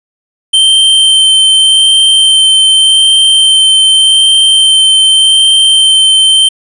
square tone with vibrato, 3117 Hz, G7, 11 cents flat, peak -4 dBFS, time 0.53-6.49 s, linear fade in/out 10 ms, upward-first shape sine, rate 0.85 Hz, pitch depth 9 cents each way, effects resampled to 24000 Hz + 7-bit

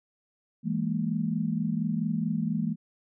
sine tone cluster, 164.5 / 205.6 / 230 Hz, E3 / G#3 / A#3, -3 / -17 / -23 cents, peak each -30 dBFS, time 0.63-2.76 s, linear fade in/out 50 ms, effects none

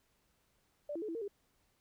sine tone with pitch steps, 587 / 333.3 / 428.8 / 331 / 458.5 / 403.4 Hz, D5 / E4 / A4 / E4 / A#4 / G4, -1 / +19 / -45 / +7 / -29 / +50 cents, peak -37 dBFS, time 0.89-1.28 s, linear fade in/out 5 ms, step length 65 ms, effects pink hiss -75 dBFS RMS until 1.8 s

